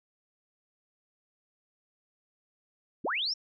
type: linear sweep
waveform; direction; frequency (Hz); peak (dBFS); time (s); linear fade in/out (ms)
sine; up; 126.2 to 5650; -28; 3.04-3.34; 10
effects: none